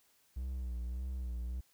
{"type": "tone with vibrato", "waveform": "triangle", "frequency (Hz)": 62, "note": "B1", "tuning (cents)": 7, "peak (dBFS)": -34, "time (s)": [0.36, 1.61], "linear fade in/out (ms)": 10, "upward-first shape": "sine", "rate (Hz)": 1.7, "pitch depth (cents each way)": 71, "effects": ["white hiss -70 dBFS RMS until 1.73 s"]}